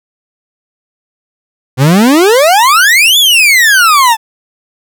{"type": "exponential two-way sweep", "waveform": "40% pulse", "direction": "up then down", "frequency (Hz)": [122.9, 3539, 862], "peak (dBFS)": -3, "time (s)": [1.77, 4.17], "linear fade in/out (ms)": 50, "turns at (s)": 3.18, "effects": []}